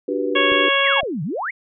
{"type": "chord", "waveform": "sine", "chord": "G major seventh", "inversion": "second", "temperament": "just", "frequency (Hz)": [294, 367.5, 392, 490], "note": ["D4", "F#4", "G4", "B4"], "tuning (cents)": [2, -12, 0, -14], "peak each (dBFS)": [-25, -26, -25, -24], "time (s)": [0.08, 0.69], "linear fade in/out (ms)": 5}
{"type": "harmonic tone", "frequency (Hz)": 553, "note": "C#5", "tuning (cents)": -4, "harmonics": [1, 2, 3, 4, 5, 6], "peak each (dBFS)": [-22, -22, -22, -22, -22, -22], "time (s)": [0.35, 1.01], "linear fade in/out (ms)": 10}
{"type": "clicks", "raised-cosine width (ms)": 3, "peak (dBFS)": -23, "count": 2, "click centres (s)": [0.52, 1.032]}
{"type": "exponential two-way sweep", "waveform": "sine", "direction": "down then up", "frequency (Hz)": [2489, 138.59, 2309], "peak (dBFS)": -22, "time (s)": [0.84, 1.51], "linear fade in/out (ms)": 10, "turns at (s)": 1.23}
{"effects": []}